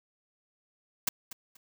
white noise with echo, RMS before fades -27 dBFS, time 1.07-1.09 s, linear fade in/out 5 ms, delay 240 ms, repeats 2, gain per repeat -14 dB, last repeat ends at 1.57 s, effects none

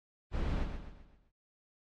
brown noise with echo, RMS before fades -33 dBFS, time 0.31-0.67 s, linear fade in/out 50 ms, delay 130 ms, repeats 5, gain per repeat -7 dB, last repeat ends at 1.32 s, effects low-pass 4000 Hz 12 dB/octave + AAC 48 kbps

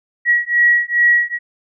sine beating tone pair, 1914 / 1916.4 Hz, A#6 / A#6, +45 / +47 cents, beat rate 2.4 Hz, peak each -14 dBFS, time 0.25-1.39 s, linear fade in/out 50 ms, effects none

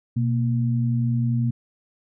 sine tone pair together, 122.84 / 233.1 Hz, B2 / A#3, -9 / 0 cents, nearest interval major seventh, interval 1109 cents, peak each -20 / -25 dBFS, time 0.16-1.51 s, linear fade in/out 10 ms, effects none

